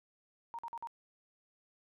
sine tone bursts, 932.3 Hz, A#5, in tune, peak -39 dBFS, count 4, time 0.54-0.872 s, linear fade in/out 0 ms, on 47 ms, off 48 ms, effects none

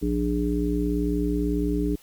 harmonic tone, 59 Hz, A#1, 22 cents sharp, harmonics 1 / 3 / 5 / 7, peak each -27 / -29 / -25 / -30 dBFS, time 0.02-1.96 s, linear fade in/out 10 ms, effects white hiss -54 dBFS RMS until 2.02 s + Opus 48 kbps

